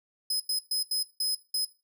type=tone bursts at uneven times; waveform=sawtooth; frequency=5070 Hz; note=D#8; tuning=32 cents sharp; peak=-23 dBFS; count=6; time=0.3-0.4 / 0.49-0.59 / 0.71-0.83 / 0.91-1.03 / 1.2-1.35 / 1.54-1.65 s; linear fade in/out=5 ms; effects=noise-tail reverb RT60 0.3 s tail -17 dB re dry